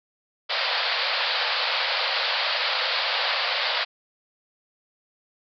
white band-pass noise, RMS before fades -25 dBFS, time 0.49-3.85 s, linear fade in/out 20 ms, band 490 to 4800 Hz, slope 96 dB/octave, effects none

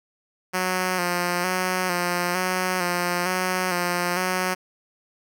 5% pulse tone with vibrato, 180.3 Hz, F#3, 45 cents flat, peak -11 dBFS, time 0.53-4.55 s, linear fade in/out 20 ms, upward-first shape square, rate 1.1 Hz, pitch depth 37 cents each way, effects none

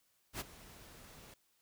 pink noise with ADSR envelope, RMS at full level -38 dBFS, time 0.33-1.34 s, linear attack 71 ms, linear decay 25 ms, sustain -18 dB, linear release 3 ms, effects white hiss -75 dBFS RMS until 1.61 s

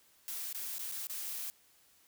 blue noise with dropouts, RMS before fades -40 dBFS, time 0.28-1.5 s, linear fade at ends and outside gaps 0 ms, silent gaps 0.528-0.547 / 0.783-0.793 / 0.915-0.921 / 1.07-1.097 s, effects white hiss -66 dBFS RMS until 2.07 s

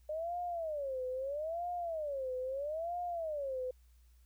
sine tone with vibrato, 600 Hz, D5, 37 cents sharp, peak -35 dBFS, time 0.09-3.71 s, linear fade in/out 5 ms, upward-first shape sine, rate 0.77 Hz, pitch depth 290 cents each way, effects added 60 Hz sine -60 dBFS peak until 4.25 s + white hiss -75 dBFS RMS until 4.25 s

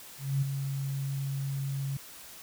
sine tone with ADSR envelope, 137.5 Hz, C#3, 14 cents flat, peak -23 dBFS, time 0.18-1.97 s, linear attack 240 ms, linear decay 12 ms, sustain -7 dB, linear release 4 ms, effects white hiss -48 dBFS RMS until 2.42 s

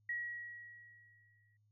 sine tone with exponential decay, 1912 Hz, A#6, 43 cents sharp, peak -35 dBFS, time 0.09-1.57 s, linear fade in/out 5 ms, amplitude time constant 320 ms, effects added 105 Hz sine -70 dBFS peak until 1.71 s

